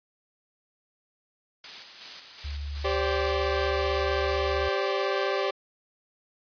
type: noise with tremolo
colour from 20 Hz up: blue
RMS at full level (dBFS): -33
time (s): 1.64-4.58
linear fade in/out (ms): 2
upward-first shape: square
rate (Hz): 2.7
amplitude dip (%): 40
type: tone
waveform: sine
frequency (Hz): 72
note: D2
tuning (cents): -34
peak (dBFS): -31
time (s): 2.44-4.69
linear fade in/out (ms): 10
type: chord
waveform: sawtooth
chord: G suspended fourth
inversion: none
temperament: equal with one note detuned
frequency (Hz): 392 / 523.3 / 578.9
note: G4 / C5 / D5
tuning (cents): 0 / 0 / -25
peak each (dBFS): -24 / -27 / -26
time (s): 2.84-5.51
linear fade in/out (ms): 10
effects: resampled to 11025 Hz